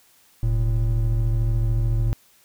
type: tone pair together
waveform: triangle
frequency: 42.19 / 112.9 Hz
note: E1 / A2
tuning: +41 / +45 cents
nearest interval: octave + perfect fourth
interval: 1704 cents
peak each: -19 dBFS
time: 0.43-2.13 s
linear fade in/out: 0 ms
effects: white hiss -57 dBFS RMS until 2.44 s